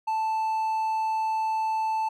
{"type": "tone", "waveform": "triangle", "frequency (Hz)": 880, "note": "A5", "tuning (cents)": 0, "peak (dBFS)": -22, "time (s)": [0.07, 2.09], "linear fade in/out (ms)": 10, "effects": []}